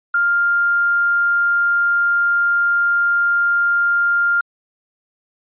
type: tone with quantisation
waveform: sine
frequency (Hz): 1400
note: F6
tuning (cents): +4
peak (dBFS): -13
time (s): 0.14-4.41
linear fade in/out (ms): 5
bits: 7
effects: resampled to 8000 Hz